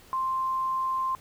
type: tone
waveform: sine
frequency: 1050 Hz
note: C6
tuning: 6 cents sharp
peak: -25 dBFS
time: 0.13-1.15 s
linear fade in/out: 0 ms
effects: pink hiss -54 dBFS RMS until 1.2 s